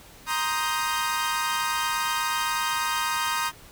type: chord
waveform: sawtooth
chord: C minor seventh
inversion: third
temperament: equal with one note detuned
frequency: 938.3 / 1046.5 / 1244.5 / 1568 Hz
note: Bb5 / C6 / Eb6 / G6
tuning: +11 / 0 / 0 / 0 cents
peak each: -25 / -29 / -25 / -28 dBFS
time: 0.26-3.52 s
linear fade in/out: 50 ms
effects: pink hiss -49 dBFS RMS until 3.71 s